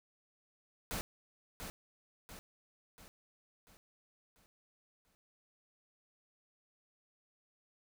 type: noise with echo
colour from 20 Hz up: pink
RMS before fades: -39 dBFS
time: 0.91-1.01 s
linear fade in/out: 0 ms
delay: 690 ms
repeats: 6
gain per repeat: -6 dB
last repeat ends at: 5.15 s
effects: none